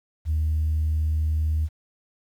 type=tone; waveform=sine; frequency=77.78 Hz; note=D#2; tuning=in tune; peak=-19 dBFS; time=0.25-1.69 s; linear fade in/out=50 ms; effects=tanh soft clip ceiling -17 dBFS + 9-bit